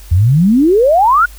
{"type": "exponential sweep", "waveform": "sine", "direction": "up", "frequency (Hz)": [79.7, 1482], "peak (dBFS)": -6, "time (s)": [0.11, 1.26], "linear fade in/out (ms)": 10, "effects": ["added 50 Hz sine -32 dBFS peak until 1.38 s", "white hiss -41 dBFS RMS until 1.38 s"]}